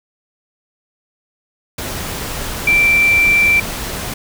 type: tone in noise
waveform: sine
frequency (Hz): 2346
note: D7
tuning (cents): -2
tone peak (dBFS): -9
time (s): 2.67-3.6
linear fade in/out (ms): 5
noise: pink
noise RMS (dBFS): -24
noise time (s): 1.78-4.14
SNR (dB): +12
effects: none